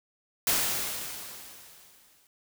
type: noise with exponential decay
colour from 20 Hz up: white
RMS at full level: -24 dBFS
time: 0.47-2.27 s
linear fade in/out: 1 ms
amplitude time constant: 390 ms
effects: none